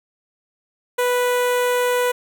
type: tone with notch filter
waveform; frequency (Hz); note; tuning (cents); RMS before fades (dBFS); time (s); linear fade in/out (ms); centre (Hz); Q
sawtooth; 493; B4; -3; -19; 0.98-2.12; 10; 4900; 1.3
effects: none